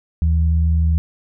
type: tone pair together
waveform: sine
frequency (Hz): 77.78 / 164.81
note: D#2 / E3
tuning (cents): 0 / 0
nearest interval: octave + minor second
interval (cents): 1300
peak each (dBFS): -13 / -24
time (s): 0.22-0.98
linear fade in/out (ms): 0
effects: none